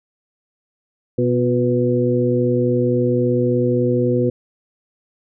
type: harmonic tone with a mistuned harmonic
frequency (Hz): 123.47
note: B2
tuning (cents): 0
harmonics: 1 / 2 / 3 / 4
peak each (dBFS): -20 / -20 / -20 / -20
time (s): 1.18-4.3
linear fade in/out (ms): 5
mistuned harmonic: 3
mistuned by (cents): -38
effects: none